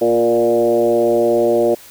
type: tone with frequency modulation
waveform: sine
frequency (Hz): 470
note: A#4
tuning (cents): +14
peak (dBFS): -11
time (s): 0.01-1.75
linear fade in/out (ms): 10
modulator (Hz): 117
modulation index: 1.5
effects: white hiss -41 dBFS RMS until 1.9 s